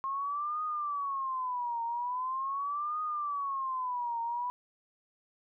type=tone with vibrato; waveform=sine; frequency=1071 Hz; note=C6; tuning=40 cents sharp; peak=-31 dBFS; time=0.04-4.5 s; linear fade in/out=0 ms; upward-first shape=triangle; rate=0.42 Hz; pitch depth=260 cents each way; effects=none